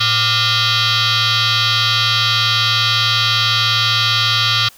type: tone with frequency modulation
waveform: sine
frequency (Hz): 112.4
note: A2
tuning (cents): +37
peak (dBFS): -11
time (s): 0-4.69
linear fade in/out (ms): 10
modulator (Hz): 647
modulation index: 6.9
effects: tanh soft clip ceiling -8 dBFS + white hiss -45 dBFS RMS until 4.77 s